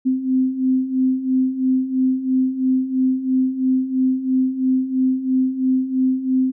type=beating tone pair; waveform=sine; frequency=257.4 / 260.4 Hz; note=C4 / C4; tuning=-28 / -8 cents; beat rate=3 Hz; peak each=-22 / -17 dBFS; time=0.05-6.52 s; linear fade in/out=20 ms; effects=none